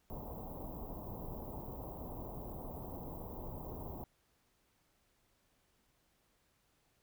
pink band-stop noise, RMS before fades -45 dBFS, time 0.1-4.04 s, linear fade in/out 0 ms, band 1000 to 15000 Hz, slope 48 dB/octave, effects pink hiss -75 dBFS RMS until 7.02 s

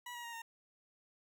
20% pulse tone with pitch steps, 973 / 954.6 / 936.6 / 918.9 Hz, B5 / A#5 / A#5 / A#5, -26 / +41 / +8 / -25 cents, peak -39 dBFS, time 0.06-0.42 s, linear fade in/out 5 ms, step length 90 ms, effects none

